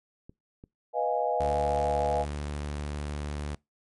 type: clicks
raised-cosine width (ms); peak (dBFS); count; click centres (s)
3; -33; 2; 0.295 / 0.639
type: chord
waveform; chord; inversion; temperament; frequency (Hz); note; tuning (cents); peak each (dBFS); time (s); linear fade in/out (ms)
sine; F half-diminished seventh; second; equal; 493.9 / 622.3 / 698.5 / 830.6; Cb5 / Eb5 / F5 / Ab5; 0 / 0 / 0 / 0; -30; 0.93-2.26; 50
type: tone with vibrato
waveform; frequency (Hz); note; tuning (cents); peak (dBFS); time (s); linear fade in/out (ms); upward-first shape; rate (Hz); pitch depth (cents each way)
sawtooth; 73.42; D2; 0; -28; 1.4-3.55; 5; sine; 13; 13
effects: noise-tail reverb RT60 0.2 s tail -24 dB re dry + MP3 48 kbps